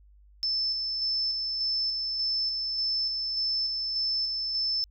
sine tone with tremolo, 5274 Hz, E8, in tune, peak -25 dBFS, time 0.43-4.84 s, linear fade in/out 0 ms, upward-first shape square, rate 1.7 Hz, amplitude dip 30%, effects added 50 Hz sine -53 dBFS peak until 4.9 s

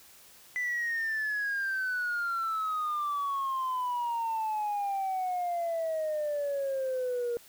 sine exponential sweep, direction down, 2000 to 470.8 Hz, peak -27 dBFS, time 0.56-7.37 s, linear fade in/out 0 ms, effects tanh soft clip ceiling -26 dBFS + white hiss -55 dBFS RMS until 7.48 s

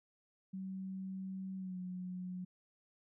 sine tone with pitch glide, 190 to 182.15 Hz, F#3 to F#3, +46 to -27 cents, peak -40 dBFS, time 0.53-2.45 s, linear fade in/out 10 ms, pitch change -73 cents, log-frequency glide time 1.57-1.78 s, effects none

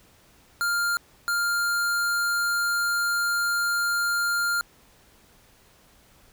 square tone bursts at uneven times, 1400 Hz, F6, 4 cents sharp, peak -23 dBFS, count 2, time 0.61-0.97 / 1.28-4.61 s, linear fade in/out 0 ms, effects pink hiss -57 dBFS RMS until 6.32 s

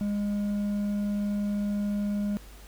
triangle tone with hard clipping, 204.8 Hz, G#3, 24 cents flat, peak -27 dBFS, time 0.01-2.37 s, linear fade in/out 0 ms, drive 7 dB, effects added 50 Hz sine -45 dBFS peak until 2.67 s + pink hiss -52 dBFS RMS until 2.67 s

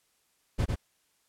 brown noise with echo, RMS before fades -26 dBFS, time 0.58-0.66 s, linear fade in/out 20 ms, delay 100 ms, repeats 1, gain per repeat -3 dB, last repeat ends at 0.76 s, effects white hiss -71 dBFS RMS until 1.28 s + low-pass 12000 Hz 12 dB/octave

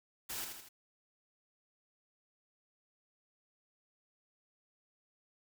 white noise with echo, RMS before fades -41 dBFS, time 0.29-0.45 s, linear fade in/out 10 ms, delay 80 ms, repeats 3, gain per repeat -5 dB, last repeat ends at 0.69 s, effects none

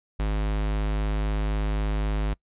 square tone, 51.91 Hz, G#1, in tune, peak -24 dBFS, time 0.19-2.34 s, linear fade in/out 10 ms, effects noise-tail reverb RT60 0.1 s tail -24 dB re dry + resampled to 8000 Hz

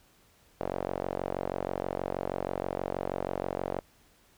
sawtooth tone with band-pass filter, 46.27 Hz, F#1, 1 cent sharp, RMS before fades -34 dBFS, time 0.6-3.81 s, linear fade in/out 10 ms, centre 600 Hz, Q 2, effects pink hiss -63 dBFS RMS until 4.37 s

